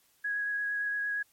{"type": "tone with vibrato", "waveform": "sine", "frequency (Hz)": 1661.2, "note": "G#6", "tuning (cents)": 0, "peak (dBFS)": -29, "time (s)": [0.24, 1.23], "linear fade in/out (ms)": 10, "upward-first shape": "triangle", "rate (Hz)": 8.7, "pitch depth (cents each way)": 14, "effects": ["white hiss -67 dBFS RMS until 1.32 s", "MP3 64 kbps"]}